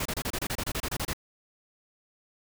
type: noise bursts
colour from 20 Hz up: pink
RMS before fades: -31 dBFS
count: 14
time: 0-1.134 s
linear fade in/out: 5 ms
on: 55 ms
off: 28 ms
effects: none